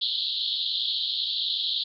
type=band-pass noise; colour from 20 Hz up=white; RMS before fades=-28 dBFS; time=0.01-1.84 s; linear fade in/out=10 ms; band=3200 to 4300 Hz; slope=96 dB/octave; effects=none